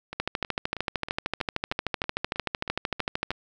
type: two click trains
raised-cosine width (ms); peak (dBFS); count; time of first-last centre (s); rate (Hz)
0.3; -10 / -19; 42 / 11; 0.2-3.306 / 0.13-3.315; 13.2 / 3.14
effects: none